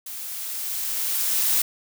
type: noise with level ramp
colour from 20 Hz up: blue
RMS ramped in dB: -35 to -20 dBFS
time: 0.06-1.62 s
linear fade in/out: 5 ms
effects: none